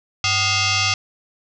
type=tone with frequency modulation; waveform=sine; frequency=1233 Hz; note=D#6; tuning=16 cents flat; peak=-16 dBFS; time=0.24-0.94 s; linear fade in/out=2 ms; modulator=666 Hz; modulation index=7.1; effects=none